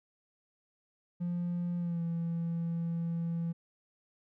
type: tone with pitch glide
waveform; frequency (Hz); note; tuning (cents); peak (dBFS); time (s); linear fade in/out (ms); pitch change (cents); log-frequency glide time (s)
triangle; 174.61 to 167.98; F3 to E3; 0 to +33; -28; 1.2-3.53; 20; -67; 1.78-2.02
effects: tanh soft clip ceiling -26 dBFS